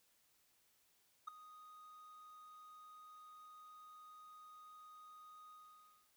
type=tone with ADSR envelope; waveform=triangle; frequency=1244 Hz; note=D#6; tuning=1 cent flat; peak=-37 dBFS; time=1.27-6.1 s; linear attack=12 ms; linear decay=4 ms; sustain=-17 dB; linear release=600 ms; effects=white hiss -75 dBFS RMS until 6.16 s